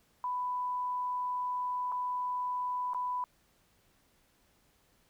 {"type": "tone with dropouts", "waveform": "sine", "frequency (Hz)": 994, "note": "B5", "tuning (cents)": 11, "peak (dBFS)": -31, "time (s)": [0.24, 3.24], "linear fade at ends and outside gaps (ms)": 1, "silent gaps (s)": [[1.918, 1.922], [2.935, 2.946]], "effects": ["pink hiss -69 dBFS RMS until 5.09 s"]}